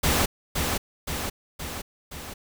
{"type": "noise with echo", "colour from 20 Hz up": "pink", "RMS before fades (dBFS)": -22, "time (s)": [0.03, 0.26], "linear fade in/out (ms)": 10, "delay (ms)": 520, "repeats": 4, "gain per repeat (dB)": -4, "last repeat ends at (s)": 2.34, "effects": []}